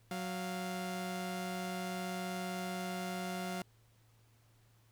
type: tone pair together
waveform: sawtooth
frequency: 184.64 / 698 Hz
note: F#3 / F5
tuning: -3 / -1 cents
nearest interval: octave + major seventh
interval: 2302 cents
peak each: -35 / -38 dBFS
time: 0.11-3.62 s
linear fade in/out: 2 ms
effects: added 113 Hz sine -65 dBFS peak until 4.91 s + pink hiss -71 dBFS RMS until 4.91 s